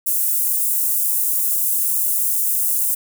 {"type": "high-pass noise", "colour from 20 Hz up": "white", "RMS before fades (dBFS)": -19, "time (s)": [0.06, 2.95], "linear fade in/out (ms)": 10, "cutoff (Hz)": 8700, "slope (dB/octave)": 24, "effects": []}